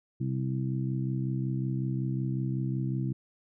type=harmonic tone; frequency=65.41 Hz; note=C2; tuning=in tune; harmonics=2 / 3 / 4 / 5; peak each=-29 / -35 / -40 / -38 dBFS; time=0.2-3.13 s; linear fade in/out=10 ms; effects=none